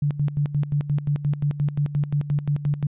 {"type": "tone with tremolo", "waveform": "sine", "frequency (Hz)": 145.3, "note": "D3", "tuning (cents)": -18, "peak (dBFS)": -18, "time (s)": [0.02, 2.87], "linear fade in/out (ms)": 5, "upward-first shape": "square", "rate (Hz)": 5.7, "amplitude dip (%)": 75, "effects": ["resampled to 8000 Hz"]}